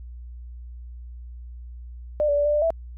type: tone with pitch steps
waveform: sine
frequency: 599 / 577 / 581 / 591 / 595 / 658 Hz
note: D5 / D5 / D5 / D5 / D5 / E5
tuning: +34 / -31 / -19 / +11 / +22 / -3 cents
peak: -18 dBFS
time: 2.2-2.704 s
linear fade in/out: 0 ms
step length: 84 ms
effects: added 60 Hz sine -36 dBFS peak until 2.97 s